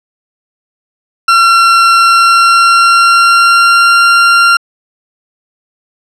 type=tone with pitch glide; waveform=40% pulse; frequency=1363 to 1383.6 Hz; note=F6 to F6; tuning=-43 to -17 cents; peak=-3 dBFS; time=1.28-4.57 s; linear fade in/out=5 ms; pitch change=+26 cents; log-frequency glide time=1.94-4.01 s; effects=low-pass 7000 Hz 12 dB/octave